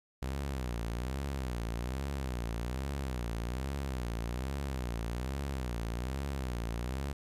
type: tone with vibrato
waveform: sawtooth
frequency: 63 Hz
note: B1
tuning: 35 cents sharp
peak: -30 dBFS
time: 0.22-7.13 s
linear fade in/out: 5 ms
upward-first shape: sine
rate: 1.2 Hz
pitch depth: 180 cents each way
effects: resampled to 32000 Hz + 12-bit